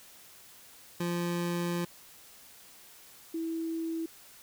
25% pulse / sine tone pair in turn, 173.4 / 327.3 Hz, F3 / E4, -12 / -12 cents, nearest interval major seventh, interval 1100 cents, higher second, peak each -26 / -31 dBFS, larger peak first, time 1-1.85 / 3.34-4.06 s, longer first, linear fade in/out 5 ms, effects white hiss -54 dBFS RMS until 4.42 s

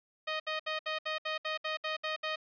10% pulse tone bursts, 623 Hz, D#5, 2 cents sharp, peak -24 dBFS, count 11, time 0.27-2.36 s, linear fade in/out 10 ms, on 130 ms, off 66 ms, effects resampled to 11025 Hz

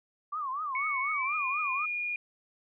sine tone with vibrato, 1139 Hz, C#6, 47 cents sharp, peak -31 dBFS, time 0.32-1.86 s, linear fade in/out 10 ms, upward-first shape triangle, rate 4.1 Hz, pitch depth 210 cents each way
sine tone with pitch glide, 2217 to 2432 Hz, C#7 to D#7, 0 to -40 cents, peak -30 dBFS, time 0.75-2.16 s, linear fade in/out 2 ms, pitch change +160 cents, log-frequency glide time 1.12-1.37 s
effects none

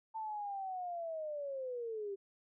sine linear sweep, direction down, 894 to 387.4 Hz, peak -38 dBFS, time 0.14-2.16 s, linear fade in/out 20 ms, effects none

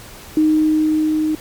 sine tone with level ramp, 310 Hz, D#4, 6 cents flat, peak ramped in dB -10 to -15 dBFS, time 0.37-1.35 s, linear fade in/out 2 ms, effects pink hiss -38 dBFS RMS until 1.4 s + MP3 96 kbps

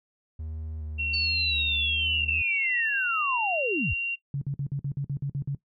triangle tone with vibrato, 77.78 Hz, D#2, in tune, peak -31 dBFS, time 0.39-2.42 s, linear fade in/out 5 ms, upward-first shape square, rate 1.2 Hz, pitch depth 21 cents each way
sine tone with pitch glide, 2729 to 2759 Hz, F7 to F7, -41 to -22 cents, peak -26 dBFS, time 0.98-4.16 s, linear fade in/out 20 ms, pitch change +19 cents, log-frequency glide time 2.6-3.14 s
sine linear sweep, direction down, 4546 to 46.65 Hz, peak -26 dBFS, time 1.13-3.94 s, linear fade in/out 10 ms
sine tone bursts, 140 Hz, C#3, 18 cents sharp, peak -26 dBFS, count 10, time 4.34-5.549 s, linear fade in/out 2 ms, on 75 ms, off 51 ms
effects noise-tail reverb RT60 0.1 s tail -18 dB re dry

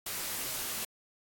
white noise with comb filter, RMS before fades -36 dBFS, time 0.06-0.85 s, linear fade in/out 5 ms, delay 20 ms, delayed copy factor -0.9, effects AAC 64 kbps

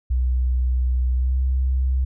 sine tone with pitch glide, 62.7 to 64.84 Hz, B1 to C2, +27 to -15 cents, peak -17 dBFS, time 0.1-2.05 s, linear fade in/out 10 ms, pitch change +58 cents, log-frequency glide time 1.15-1.38 s, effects none

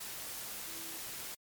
sine tone in noise, 329.6 Hz, E4, in tune, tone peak -53 dBFS, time 0.67-0.98 s, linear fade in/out 10 ms, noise white, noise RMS -43 dBFS, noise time 0-1.35 s, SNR -13 dB, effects MP3 96 kbps

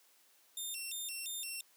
10% pulse tone with vibrato, 3136 Hz, G7, in tune, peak -32 dBFS, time 0.57-1.61 s, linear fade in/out 2 ms, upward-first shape square, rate 2.9 Hz, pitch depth 250 cents each way, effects white hiss -67 dBFS RMS until 1.76 s + high-pass 300 Hz 12 dB/octave

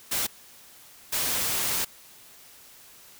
white noise bursts at uneven times, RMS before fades -27 dBFS, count 2, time 0.11-0.27 / 1.12-1.85 s, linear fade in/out 10 ms, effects white hiss -51 dBFS RMS until 3.19 s

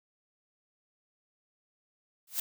blue noise with exponential growth, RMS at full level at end -26 dBFS, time 2.27-2.4 s, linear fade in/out 5 ms, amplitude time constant 28 ms, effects none

